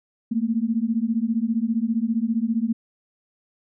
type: beating tone pair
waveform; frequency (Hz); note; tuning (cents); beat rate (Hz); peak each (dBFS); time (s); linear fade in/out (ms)
sine; 220 / 235; A3 / A#3; 0 / +14; 15; -23; 0.31-2.73; 10
effects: none